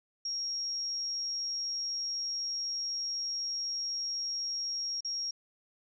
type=tone with dropouts; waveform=sine; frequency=5588 Hz; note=F8; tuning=in tune; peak=-32 dBFS; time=0.25-5.31 s; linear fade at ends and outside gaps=5 ms; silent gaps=5.007-5.047 s; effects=none

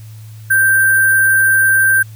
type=tone with sample-and-hold; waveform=sine; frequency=1568 Hz; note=G6; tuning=in tune; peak=-8 dBFS; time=0.5-2.03 s; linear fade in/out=10 ms; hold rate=11025 Hz; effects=added 109 Hz sine -31 dBFS peak until 2.15 s + white hiss -47 dBFS RMS until 2.15 s

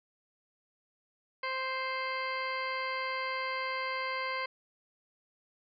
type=harmonic tone; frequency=523.3 Hz; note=C5; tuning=in tune; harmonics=1 / 2 / 3 / 4 / 5 / 6 / 8 / 9; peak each=-40 / -36 / -42 / -37 / -46 / -48 / -49 / -47 dBFS; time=1.43-4.46 s; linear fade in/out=5 ms; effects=none

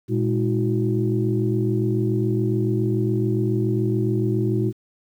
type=tone cluster; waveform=sine; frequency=117.5 / 207.8 / 322.2 / 369.3 Hz; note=A#2 / G#3 / E4 / F#4; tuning=+14 / +1 / -39 / -3 cents; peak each=-21 / -26 / -25 / -25 dBFS; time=0.08-4.73 s; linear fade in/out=50 ms; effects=tanh soft clip ceiling -8 dBFS + 9-bit

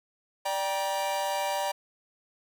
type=chord; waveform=45% pulse; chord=G minor; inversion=second; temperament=equal with one note detuned; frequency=587.3 / 784 / 952.5 Hz; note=D5 / G5 / Bb5; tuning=0 / 0 / +37 cents; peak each=-32 dBFS; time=0.45-1.72 s; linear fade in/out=10 ms; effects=none

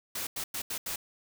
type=noise bursts at uneven times; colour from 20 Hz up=white; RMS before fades=-35 dBFS; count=5; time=0.15-0.27 / 0.36-0.44 / 0.54-0.62 / 0.7-0.78 / 0.86-0.96 s; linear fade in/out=5 ms; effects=none

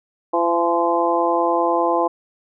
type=harmonic tone with a mistuned harmonic; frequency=170 Hz; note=F3; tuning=46 cents flat; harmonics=2 / 3 / 4 / 5 / 6; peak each=-22 / -22 / -22 / -22 / -22 dBFS; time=0.33-2.08 s; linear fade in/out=10 ms; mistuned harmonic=6; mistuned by=+25 cents; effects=none

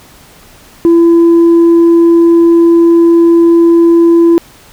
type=tone with tanh clipping; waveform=sine; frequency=336.9 Hz; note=E4; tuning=38 cents sharp; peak=-3 dBFS; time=0.85-4.38 s; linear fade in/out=0 ms; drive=1 dB; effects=pink hiss -39 dBFS RMS until 4.72 s

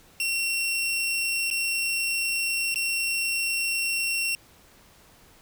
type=tone with dropouts; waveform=sawtooth; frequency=2728 Hz; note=F7; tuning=41 cents flat; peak=-21 dBFS; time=0.2-4.35 s; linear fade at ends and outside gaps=1 ms; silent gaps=1.502-1.511 / 2.743-2.758 s; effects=pink hiss -55 dBFS RMS until 5.41 s

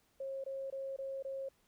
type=tone bursts; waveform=sine; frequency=540 Hz; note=C#5; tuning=45 cents flat; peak=-38 dBFS; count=5; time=0.2-1.488 s; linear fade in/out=5 ms; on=240 ms; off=22 ms; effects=pink hiss -73 dBFS RMS until 1.67 s

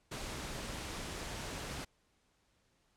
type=noise; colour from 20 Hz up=pink; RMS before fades=-42 dBFS; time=0.11-1.85 s; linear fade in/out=10 ms; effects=pink hiss -74 dBFS RMS until 2.96 s + low-pass 9000 Hz 12 dB/octave

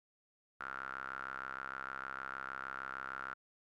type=tone with band-pass filter; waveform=sawtooth; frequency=66.5 Hz; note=C2; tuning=29 cents sharp; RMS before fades=-44 dBFS; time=0.6-3.34 s; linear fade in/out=5 ms; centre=1400 Hz; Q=9.7; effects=none

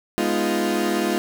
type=chord; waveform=30% pulse; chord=F half-diminished seventh; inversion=first; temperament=equal; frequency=207.7 / 246.9 / 311.1 / 349.2 Hz; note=Ab3 / Cb4 / Eb4 / F4; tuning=0 / 0 / 0 / 0 cents; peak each=-23 / -25 / -24 / -21 dBFS; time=0.18-1.18 s; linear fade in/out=0 ms; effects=none

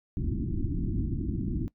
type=low-pass noise; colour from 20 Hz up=pink; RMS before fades=-30 dBFS; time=0.17-1.68 s; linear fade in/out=0 ms; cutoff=350 Hz; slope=96 dB/octave; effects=noise-tail reverb RT60 0.1 s tail -20 dB re dry

